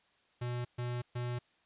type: tone bursts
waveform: square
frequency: 122 Hz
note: B2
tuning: 21 cents flat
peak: -35 dBFS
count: 3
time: 0.41-1.39 s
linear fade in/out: 10 ms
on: 240 ms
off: 130 ms
effects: white hiss -70 dBFS RMS until 1.65 s + resampled to 8000 Hz